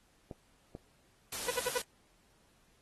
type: clicks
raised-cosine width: 2 ms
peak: -29 / -29 dBFS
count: 2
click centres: 0.312 / 0.751 s
type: noise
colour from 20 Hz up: white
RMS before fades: -39 dBFS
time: 1.32-1.82 s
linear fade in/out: 5 ms
type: tone bursts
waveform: sawtooth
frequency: 493.9 Hz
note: B4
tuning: in tune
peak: -26 dBFS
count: 4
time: 1.48-1.779 s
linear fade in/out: 5 ms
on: 26 ms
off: 65 ms
effects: pink hiss -69 dBFS RMS until 2.81 s + AAC 32 kbps